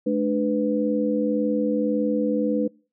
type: tone cluster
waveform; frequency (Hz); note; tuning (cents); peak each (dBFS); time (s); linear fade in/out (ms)
sine; 214.5 / 296.3 / 496.6; A3 / D4 / B4; -44 / +15 / +9; -24; 0.06-2.68; 10
effects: noise-tail reverb RT60 0.4 s tail -26 dB re dry